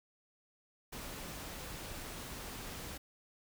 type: noise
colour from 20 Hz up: pink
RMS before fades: -45 dBFS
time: 0.92-2.98 s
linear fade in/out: 10 ms
effects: none